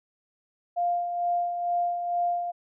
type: tone with tremolo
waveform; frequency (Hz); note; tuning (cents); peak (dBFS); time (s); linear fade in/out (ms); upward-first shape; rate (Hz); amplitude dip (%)
sine; 700; F5; +4; -22; 0.76-2.52; 20; sine; 2.2; 50
effects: none